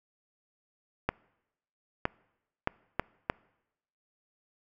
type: clicks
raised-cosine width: 0.5 ms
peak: -11 dBFS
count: 5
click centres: 1.09 / 2.054 / 2.674 / 2.996 / 3.299 s
effects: noise-tail reverb RT60 0.9 s tail -25 dB re dry